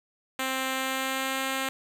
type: tone with pitch glide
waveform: 5% pulse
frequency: 263 to 266.4 Hz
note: C4 to C4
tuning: +9 to +31 cents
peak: -16 dBFS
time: 0.39-1.69 s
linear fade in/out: 2 ms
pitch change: +22 cents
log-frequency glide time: 0.72-1.41 s
effects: none